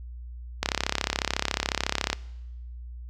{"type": "click train", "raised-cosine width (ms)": 0.2, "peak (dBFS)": -6, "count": 52, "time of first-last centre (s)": [0.63, 2.13], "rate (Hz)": 34, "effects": ["noise-tail reverb RT60 1.0 s tail -22 dB re dry", "added 60 Hz sine -37 dBFS peak until 3.09 s"]}